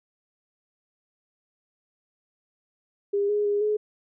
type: tone with pitch steps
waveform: sine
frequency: 403.7 / 415.6 / 409.7 / 423.1 Hz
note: G#4 / G#4 / G#4 / G#4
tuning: -49 / +1 / -24 / +32 cents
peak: -21 dBFS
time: 3.13-3.77 s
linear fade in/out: 10 ms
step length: 160 ms
effects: none